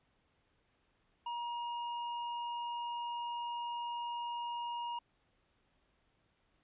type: tone with tanh clipping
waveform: sine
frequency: 950 Hz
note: A#5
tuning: 33 cents sharp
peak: -39 dBFS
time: 1.26-4.99 s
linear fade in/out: 5 ms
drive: 15 dB
effects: pink hiss -75 dBFS RMS until 6.63 s + resampled to 8000 Hz